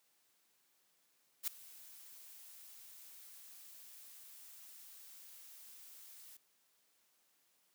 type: noise with ADSR envelope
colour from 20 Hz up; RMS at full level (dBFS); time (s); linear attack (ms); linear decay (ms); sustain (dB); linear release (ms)
blue; -35; 1.43-6.37; 46; 4; -21; 5
effects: white hiss -75 dBFS RMS until 7.74 s + high-pass 150 Hz 12 dB/octave